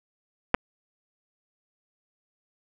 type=clicks; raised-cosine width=0.5 ms; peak=-5 dBFS; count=2; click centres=0.543 / 0.547 s; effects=none